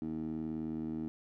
15% pulse tone with band-pass filter, 78.9 Hz, D#2, 25 cents sharp, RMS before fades -38 dBFS, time 0.02-1.08 s, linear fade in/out 0 ms, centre 280 Hz, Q 3.8, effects none

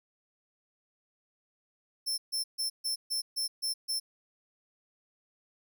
sawtooth tone bursts, 5340 Hz, E8, 22 cents sharp, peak -27 dBFS, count 8, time 2.06-4 s, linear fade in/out 20 ms, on 120 ms, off 140 ms, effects none

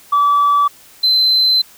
sine tone pair in turn, 1152 / 4069 Hz, D6 / C8, -34 / -49 cents, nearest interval octave + minor seventh, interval 2185 cents, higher second, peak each -8 dBFS, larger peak neither, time 0.12-0.68 / 1.03-1.62 s, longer second, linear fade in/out 10 ms, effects tanh soft clip ceiling -7 dBFS + white hiss -44 dBFS RMS until 1.77 s

